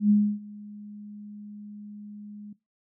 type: tone with ADSR envelope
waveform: sine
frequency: 207.7 Hz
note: G#3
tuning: in tune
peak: -15 dBFS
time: 0-2.53 s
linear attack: 100 ms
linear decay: 290 ms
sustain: -24 dB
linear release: 5 ms
effects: noise-tail reverb RT60 0.2 s tail -18 dB re dry